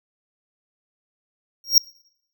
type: tone with exponential growth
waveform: square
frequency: 5588 Hz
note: F8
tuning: in tune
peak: -7 dBFS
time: 1.64-1.78 s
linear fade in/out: 1 ms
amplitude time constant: 29 ms
effects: noise-tail reverb RT60 0.8 s tail -26 dB re dry